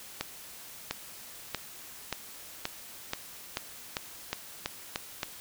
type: accelerating click train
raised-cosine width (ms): 0.2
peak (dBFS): -13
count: 12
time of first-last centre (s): 0.21-5.232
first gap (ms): 700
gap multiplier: 0.91
effects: white hiss -47 dBFS RMS until 5.4 s